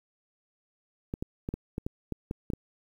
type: clicks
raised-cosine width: 3 ms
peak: -19 dBFS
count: 10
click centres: 1.139 / 1.225 / 1.489 / 1.54 / 1.781 / 1.865 / 2.123 / 2.311 / 2.502 / 2.535 s
effects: 9-bit